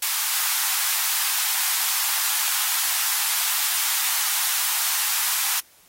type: high-pass noise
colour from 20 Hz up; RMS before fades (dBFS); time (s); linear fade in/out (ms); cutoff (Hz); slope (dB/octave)
white; -23; 0.02-5.6; 5; 790; 48
effects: white hiss -55 dBFS RMS until 5.88 s + AAC 48 kbps